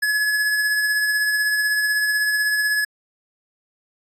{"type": "tone with tremolo", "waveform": "square", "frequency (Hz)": 1700, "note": "G#6", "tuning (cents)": 40, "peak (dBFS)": -17, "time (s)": [0.02, 2.85], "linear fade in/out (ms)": 10, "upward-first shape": "triangle", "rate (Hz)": 16, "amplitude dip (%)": 35, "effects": ["resampled to 32000 Hz"]}